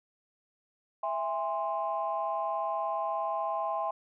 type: chord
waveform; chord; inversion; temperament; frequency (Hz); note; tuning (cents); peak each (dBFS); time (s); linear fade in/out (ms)
sine; E augmented; none; equal with one note detuned; 659.3 / 815.9 / 1046.5; E5 / G#5 / B#5; 0 / -31 / 0; -33; 1.03-3.91; 5
effects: tanh soft clip ceiling -20 dBFS